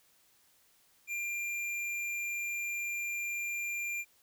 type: tone with hard clipping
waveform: triangle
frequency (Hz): 2387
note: D7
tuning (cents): +28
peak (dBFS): -35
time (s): 1.07-4.05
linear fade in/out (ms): 50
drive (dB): 16
effects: white hiss -67 dBFS RMS until 4.22 s